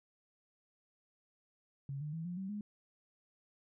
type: tone with pitch steps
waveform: sine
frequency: 138.59 / 150.26 / 162.92 / 176.64 / 191.52 / 207.7 Hz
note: C#3 / D3 / E3 / F3 / G3 / G#3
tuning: 0 / +40 / -20 / +20 / -40 / 0 cents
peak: -38 dBFS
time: 1.89-2.61 s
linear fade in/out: 2 ms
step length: 120 ms
effects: none